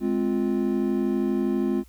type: chord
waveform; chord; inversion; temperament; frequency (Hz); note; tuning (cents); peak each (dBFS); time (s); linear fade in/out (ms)
triangle; F minor; first; just; 209.5 / 261.9 / 349.2; Ab3 / C4 / F4; +15 / +2 / 0; -24; 0-1.84; 50
effects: added 60 Hz sine -49 dBFS peak until 1.88 s + white hiss -60 dBFS RMS until 1.88 s